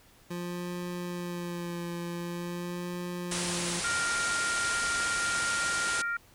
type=tone with vibrato; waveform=25% pulse; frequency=174.61 Hz; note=F3; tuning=in tune; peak=-30 dBFS; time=0.3-3.8 s; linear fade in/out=10 ms; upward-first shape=sine; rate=0.45 Hz; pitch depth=23 cents each way
type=low-pass noise; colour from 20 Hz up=white; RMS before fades=-34 dBFS; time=3.31-6.02 s; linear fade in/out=5 ms; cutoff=10000 Hz; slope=96 dB/octave
type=harmonic tone; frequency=466.2 Hz; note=A#4; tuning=in tune; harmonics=3 / 4 / 5; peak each=-29 / -40 / -44 dBFS; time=3.84-6.17 s; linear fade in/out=5 ms
effects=pink hiss -59 dBFS RMS until 6.34 s